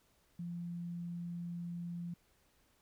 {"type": "tone", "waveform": "sine", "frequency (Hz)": 172.5, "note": "F3", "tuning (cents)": -21, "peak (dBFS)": -39, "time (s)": [0.39, 2.14], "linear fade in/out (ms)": 5, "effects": ["pink hiss -72 dBFS RMS until 2.81 s"]}